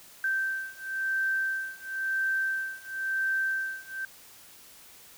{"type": "beating tone pair", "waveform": "sine", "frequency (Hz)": [1559, 1559.97], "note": ["G6", "G6"], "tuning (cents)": [-10, -9], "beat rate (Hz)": 0.97, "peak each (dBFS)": [-31, -30], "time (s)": [0.24, 4.05], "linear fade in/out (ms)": 2, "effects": ["white hiss -52 dBFS RMS until 5.17 s"]}